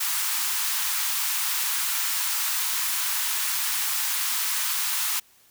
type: high-pass noise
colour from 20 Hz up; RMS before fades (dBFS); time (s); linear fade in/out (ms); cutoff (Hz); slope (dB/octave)
white; -26; 0-5.2; 10; 860; 48
effects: white hiss -58 dBFS RMS until 5.5 s